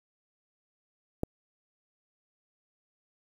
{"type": "click", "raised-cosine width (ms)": 2, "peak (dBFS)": -15, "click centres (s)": 1.234, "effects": ["8-bit"]}